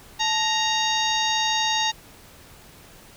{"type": "harmonic tone with a mistuned harmonic", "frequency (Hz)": 932.3, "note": "A#5", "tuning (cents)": 0, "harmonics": [1, 2, 3, 4, 5, 6, 7], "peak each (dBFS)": [-25, -29, -29, -25, -32, -33, -32], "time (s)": [0.19, 1.92], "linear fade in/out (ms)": 20, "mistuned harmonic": 1, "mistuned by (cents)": -110, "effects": ["pink hiss -48 dBFS RMS until 3.16 s"]}